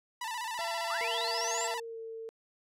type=tone with vibrato; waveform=sawtooth; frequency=934 Hz; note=A#5; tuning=3 cents sharp; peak=-31 dBFS; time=0.21-1.8 s; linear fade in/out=5 ms; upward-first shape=square; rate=15 Hz; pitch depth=82 cents each way
type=harmonic tone; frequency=675 Hz; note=E5; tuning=41 cents sharp; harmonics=1 / 2 / 3 / 4 / 5 / 6 / 7 / 8; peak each=-37 / -45 / -46 / -46 / -50 / -51 / -45 / -51 dBFS; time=0.59-1.74 s; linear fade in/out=0 ms
type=linear sweep; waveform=sine; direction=up; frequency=1100 to 7740 Hz; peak=-34 dBFS; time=0.9-1.67 s; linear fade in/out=2 ms
type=tone with pitch glide; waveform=sine; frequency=465.7 to 450.4 Hz; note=A#4 to A4; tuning=-2 to +40 cents; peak=-39 dBFS; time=1.01-2.29 s; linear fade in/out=0 ms; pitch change=-58 cents; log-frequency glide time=1.74-2.01 s
effects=low-pass 12000 Hz 12 dB/octave